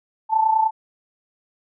sine tone with amplitude modulation, 880 Hz, A5, in tune, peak -12 dBFS, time 0.29-0.71 s, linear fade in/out 50 ms, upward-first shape sine, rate 29.9 Hz, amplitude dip 65%, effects none

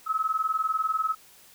sine tone pair together, 1279.9 / 1300 Hz, D#6 / E6, +49 / -24 cents, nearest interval unison, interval 27 cents, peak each -27 / -27 dBFS, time 0.06-1.15 s, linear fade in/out 20 ms, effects white hiss -54 dBFS RMS until 1.54 s

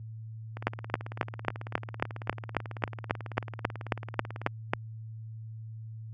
two click trains, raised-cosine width 0.5 ms, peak -24 / -9 dBFS, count 72 / 16, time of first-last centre 0.57-4.471 / 0.67-4.735 s, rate 18.2 / 3.69 Hz, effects added 111 Hz sine -39 dBFS peak until 6.13 s + high-pass 60 Hz 12 dB/octave

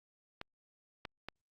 clicks, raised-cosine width 0.3 ms, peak -25 dBFS, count 3, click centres 0.414 / 1.052 / 1.286 s, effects Opus 48 kbps

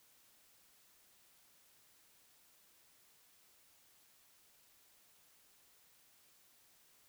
silence, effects white hiss -68 dBFS RMS until 7.08 s

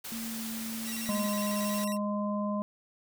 white noise, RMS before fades -40 dBFS, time 0.04-1.85 s, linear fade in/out 10 ms
sine tone with pitch glide, 227.2 to 225.1 Hz, A#3 to A3, -44 to +40 cents, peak -36 dBFS, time 0.12-1.26 s, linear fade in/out 0 ms, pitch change -16 cents, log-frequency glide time 0.28-0.45 s
10% pulse tone with vibrato, 2297 Hz, D7, 39 cents flat, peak -30 dBFS, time 0.83-1.98 s, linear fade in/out 50 ms, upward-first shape square, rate 11 Hz, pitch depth 300 cents each way
harmonic tone, 206.4 Hz, G#3, 10 cents flat, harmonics 1 / 3 / 5, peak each -30 / -35 / -37 dBFS, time 1.09-2.62 s, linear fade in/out 0 ms
effects none

